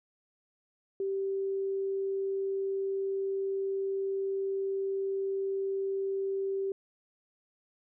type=tone; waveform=sine; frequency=389.5 Hz; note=G4; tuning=11 cents flat; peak=-29 dBFS; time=1-6.72 s; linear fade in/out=2 ms; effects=none